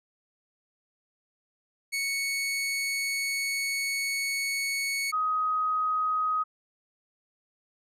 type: tone pair in turn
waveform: sawtooth / sine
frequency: 2217 / 1257.3 Hz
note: C#7 / D#6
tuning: 0 / +18 cents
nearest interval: minor seventh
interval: 982 cents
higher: first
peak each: -24 dBFS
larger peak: neither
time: 1.92-5.12 / 5.12-6.44 s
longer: first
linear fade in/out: 20 ms
effects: resampled to 32000 Hz